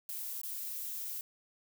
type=noise with dropouts; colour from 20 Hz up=violet; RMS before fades=-40 dBFS; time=0.09-1.21 s; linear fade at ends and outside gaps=1 ms; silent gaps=0.415-0.434 s; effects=none